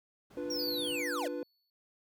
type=noise; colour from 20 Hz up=brown; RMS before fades=-48 dBFS; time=0.3-1.02 s; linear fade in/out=10 ms
type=chord; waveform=triangle; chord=B diminished; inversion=first; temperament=equal; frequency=293.7 / 349.2 / 493.9 Hz; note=D4 / F4 / B4; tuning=0 / 0 / 0 cents; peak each=-37 / -39 / -36 dBFS; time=0.37-1.43 s; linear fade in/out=2 ms
type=linear sweep; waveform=square; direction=down; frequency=5700 to 450 Hz; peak=-35 dBFS; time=0.5-1.28 s; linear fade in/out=5 ms
type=tone with exponential decay; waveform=square; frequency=4435 Hz; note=C#8; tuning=in tune; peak=-39 dBFS; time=0.59-1.7 s; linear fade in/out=1 ms; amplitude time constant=240 ms
effects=high-pass 150 Hz 12 dB/octave